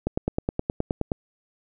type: click train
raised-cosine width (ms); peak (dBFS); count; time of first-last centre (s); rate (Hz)
2; -10; 11; 0.07-1.118; 9.54
effects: none